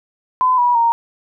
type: tone with pitch steps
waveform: sine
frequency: 1015 / 971.4 / 929.7 Hz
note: B5 / B5 / A#5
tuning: +47 / -29 / -5 cents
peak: -11 dBFS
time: 0.41-0.92 s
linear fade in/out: 0 ms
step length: 170 ms
effects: none